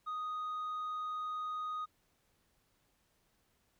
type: tone with tanh clipping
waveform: sine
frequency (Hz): 1244.5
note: D#6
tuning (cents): 0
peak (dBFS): -37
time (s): 0.06-1.86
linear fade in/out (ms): 20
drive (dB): 2
effects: pink hiss -75 dBFS RMS until 3.79 s